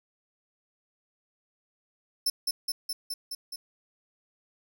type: tone with echo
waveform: sawtooth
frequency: 5300 Hz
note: E8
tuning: 9 cents sharp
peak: -21 dBFS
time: 2.26-2.3 s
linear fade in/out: 5 ms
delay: 210 ms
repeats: 6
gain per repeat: -2 dB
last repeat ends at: 3.56 s
effects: none